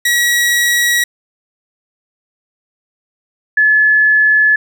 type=tone pair in turn; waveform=sawtooth / sine; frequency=1918 / 1718.2 Hz; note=A#6 / A6; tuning=+49 / -42 cents; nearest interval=major second; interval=191 cents; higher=first; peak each=-7 dBFS; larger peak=neither; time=0.05-1.04 / 3.57-4.56 s; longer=neither; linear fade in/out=5 ms; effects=none